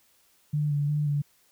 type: tone with vibrato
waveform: sine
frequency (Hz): 146.83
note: D3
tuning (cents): 0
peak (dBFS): -23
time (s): 0.53-1.22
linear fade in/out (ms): 10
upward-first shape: square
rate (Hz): 2.8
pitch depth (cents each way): 24
effects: white hiss -64 dBFS RMS until 1.51 s